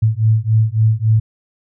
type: beating tone pair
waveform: sine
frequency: 108.5 / 112.1 Hz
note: A2 / A2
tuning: -24 / +33 cents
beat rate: 3.6 Hz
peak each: -14 dBFS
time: 0.02-1.2 s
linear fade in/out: 10 ms
effects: none

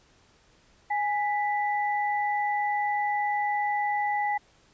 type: tone pair together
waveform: sine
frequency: 828.4 / 1977 Hz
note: G#5 / B6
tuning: -5 / +1 cents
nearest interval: octave + minor third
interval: 1506 cents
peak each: -25 / -31 dBFS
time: 0.9-4.38 s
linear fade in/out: 10 ms
effects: pink hiss -61 dBFS RMS until 4.73 s + resampled to 16000 Hz

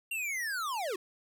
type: linear sweep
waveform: square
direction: down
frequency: 2794 to 341.4 Hz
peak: -33 dBFS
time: 0.11-0.96 s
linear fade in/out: 5 ms
effects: none

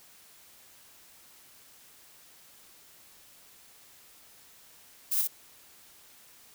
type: noise with echo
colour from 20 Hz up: violet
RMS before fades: -28 dBFS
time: 5.11-5.22 s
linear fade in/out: 10 ms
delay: 56 ms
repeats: 1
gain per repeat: -2 dB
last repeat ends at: 5.276 s
effects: white hiss -56 dBFS RMS until 6.54 s

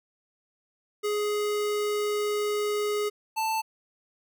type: tone pair in turn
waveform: square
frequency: 417.2 / 884 Hz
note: G#4 / A5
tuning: +8 / +8 cents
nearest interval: octave + minor second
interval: 1300 cents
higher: second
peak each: -26 dBFS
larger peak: neither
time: 1.03-3.1 / 3.36-3.62 s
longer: first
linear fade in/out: 20 ms
effects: none

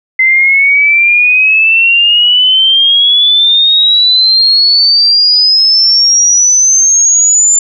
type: exponential sweep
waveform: sine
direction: up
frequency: 2056 to 7210 Hz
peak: -4 dBFS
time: 0.19-7.59 s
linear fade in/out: 5 ms
effects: none

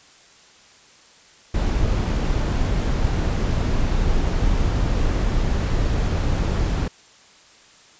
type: noise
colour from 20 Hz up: brown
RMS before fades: -20 dBFS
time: 1.54-6.88 s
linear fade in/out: 5 ms
effects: white hiss -50 dBFS RMS until 7.99 s + resampled to 16000 Hz

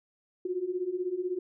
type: beating tone pair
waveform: sine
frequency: 352.1 / 368.1 Hz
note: F4 / F#4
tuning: +14 / -9 cents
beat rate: 16 Hz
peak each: -34 / -31 dBFS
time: 0.45-1.39 s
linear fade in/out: 5 ms
effects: none

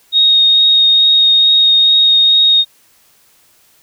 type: tone with vibrato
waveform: sine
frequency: 3729 Hz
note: A#7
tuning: in tune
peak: -6 dBFS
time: 0.12-2.65 s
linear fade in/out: 50 ms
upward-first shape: triangle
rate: 2.3 Hz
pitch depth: 10 cents each way
effects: white hiss -51 dBFS RMS until 3.82 s

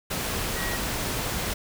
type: tone in noise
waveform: sine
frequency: 1905 Hz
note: A#6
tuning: 37 cents sharp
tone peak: -33 dBFS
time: 0.56-0.77 s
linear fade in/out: 10 ms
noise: pink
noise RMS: -29 dBFS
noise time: 0.1-1.54 s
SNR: -7 dB
effects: none

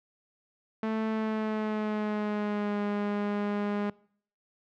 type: tone with pitch glide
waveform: sawtooth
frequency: 220 to 205.3 Hz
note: A3 to G#3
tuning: 0 to -20 cents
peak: -24 dBFS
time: 0.83-3.9 s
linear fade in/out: 2 ms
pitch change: -120 cents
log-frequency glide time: 1.09-2.8 s
effects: noise-tail reverb RT60 0.6 s tail -24 dB re dry + low-pass 2000 Hz 12 dB/octave

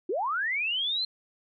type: linear sweep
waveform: sine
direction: up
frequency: 317.4 to 4186 Hz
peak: -26 dBFS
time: 0.09-1.05 s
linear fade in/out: 5 ms
effects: none

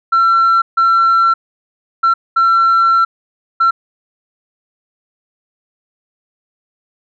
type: tone bursts at uneven times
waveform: sine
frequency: 1352 Hz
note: E6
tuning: 43 cents sharp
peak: -6 dBFS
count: 5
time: 0.12-0.62 / 0.77-1.34 / 2.03-2.14 / 2.36-3.05 / 3.6-3.71 s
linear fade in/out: 10 ms
effects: tanh soft clip ceiling -6 dBFS

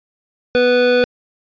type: tone pair together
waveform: square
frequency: 246.9 / 493.8 Hz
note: B3 / B4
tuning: 0 / 0 cents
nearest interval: octave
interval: 1200 cents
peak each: -21 / -12 dBFS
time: 0.55-1.04 s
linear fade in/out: 0 ms
effects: resampled to 11025 Hz

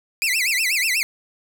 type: tone with vibrato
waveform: sawtooth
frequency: 2313 Hz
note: D7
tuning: 27 cents flat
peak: -15 dBFS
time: 0.22-1.03 s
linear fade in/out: 0 ms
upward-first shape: sine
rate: 8.2 Hz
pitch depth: 280 cents each way
effects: none

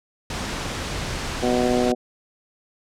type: noise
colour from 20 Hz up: pink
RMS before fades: -28 dBFS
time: 0.3-1.92 s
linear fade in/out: 2 ms
type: harmonic tone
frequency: 123.5 Hz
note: B2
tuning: in tune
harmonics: 2 / 3 / 4 / 5 / 6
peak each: -22 / -24 / -25 / -26 / -27 dBFS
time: 1.42-1.95 s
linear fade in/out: 20 ms
effects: low-pass 7000 Hz 12 dB/octave

